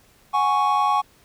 triangle chord, F# suspended second, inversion none, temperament equal, 740 / 830.6 / 1108.7 Hz, F#5 / G#5 / C#6, 0 / 0 / 0 cents, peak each -24 / -19 / -18 dBFS, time 0.33-1.02 s, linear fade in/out 20 ms, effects pink hiss -56 dBFS RMS until 1.24 s

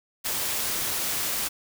white noise, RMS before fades -28 dBFS, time 0.24-1.49 s, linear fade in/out 20 ms, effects none

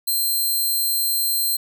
5% pulse tone, 4150 Hz, C8, 15 cents flat, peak -12 dBFS, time 0.07-1.57 s, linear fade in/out 10 ms, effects none

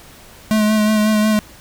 square tone with vibrato, 214.2 Hz, A3, 46 cents flat, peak -13 dBFS, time 0.51-1.39 s, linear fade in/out 0 ms, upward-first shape sine, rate 5.5 Hz, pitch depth 24 cents each way, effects pink hiss -42 dBFS RMS until 1.6 s

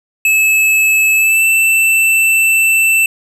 square tone with pitch glide, 2600 to 2665 Hz, E7 to E7, -24 to +18 cents, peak -9 dBFS, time 0.25-3.06 s, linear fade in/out 2 ms, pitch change +42 cents, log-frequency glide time 1.15-1.44 s, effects none

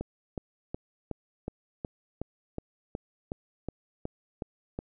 click train, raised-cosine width 2 ms, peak -20 dBFS, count 14, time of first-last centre 0.01-4.789 s, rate 2.72 Hz, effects none

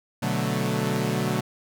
sawtooth chord, B minor seventh, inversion none, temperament equal with one note detuned, 123.47 / 146.41 / 185 / 220 Hz, B2 / D3 / F#3 / A3, 0 / -5 / 0 / 0 cents, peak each -25 dBFS, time 0.22-1.41 s, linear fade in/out 10 ms, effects none

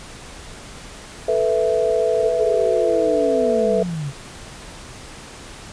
sine chord, A suspended second, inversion none, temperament equal, 440 / 493.9 / 659.3 Hz, A4 / B4 / E5, 0 / 0 / 0 cents, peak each -20 dBFS, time 1.28-3.83 s, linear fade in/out 5 ms
sine linear sweep, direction down, 466.2 to 131.6 Hz, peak -23 dBFS, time 2.19-4.13 s, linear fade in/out 50 ms
effects pink hiss -38 dBFS RMS until 5.72 s + resampled to 22050 Hz

